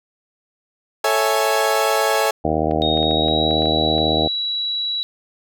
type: chord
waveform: 30% pulse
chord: A major seventh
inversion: none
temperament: equal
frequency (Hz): 440 / 554.4 / 659.3 / 830.6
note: A4 / C#5 / E5 / G#5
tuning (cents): 0 / 0 / 0 / 0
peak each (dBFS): -19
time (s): 1.04-2.31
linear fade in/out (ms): 5
type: clicks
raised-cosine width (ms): 0.3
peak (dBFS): -22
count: 11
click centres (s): 2.146 / 2.254 / 2.712 / 2.974 / 3.029 / 3.111 / 3.283 / 3.509 / 3.622 / 3.657 / 3.982
type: harmonic tone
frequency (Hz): 78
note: D#2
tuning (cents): +5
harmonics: 1 / 2 / 3 / 4 / 5 / 6 / 7 / 8 / 9 / 10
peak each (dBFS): -27 / -27 / -27 / -24 / -28 / -25 / -28 / -25 / -24 / -27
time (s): 2.44-4.28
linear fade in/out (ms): 10
type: tone with pitch glide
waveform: sine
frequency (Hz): 3729 to 3910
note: A#7 to B7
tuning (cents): 0 to -18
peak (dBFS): -20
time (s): 2.82-5.03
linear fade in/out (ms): 0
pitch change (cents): +82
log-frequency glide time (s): 2.95-3.59
effects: none